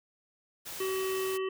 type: noise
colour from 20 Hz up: white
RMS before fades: -41 dBFS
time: 0.65-1.38 s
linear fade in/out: 20 ms
type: harmonic tone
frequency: 379.8 Hz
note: F#4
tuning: 45 cents sharp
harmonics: 1 / 3 / 5 / 7 / 8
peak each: -30 / -40 / -45 / -45 / -47 dBFS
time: 0.8-1.49 s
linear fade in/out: 5 ms
effects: none